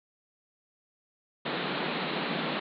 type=band-pass noise; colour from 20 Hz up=pink; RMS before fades=-32 dBFS; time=1.45-2.6 s; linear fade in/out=10 ms; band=150 to 4200 Hz; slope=96 dB/octave; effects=none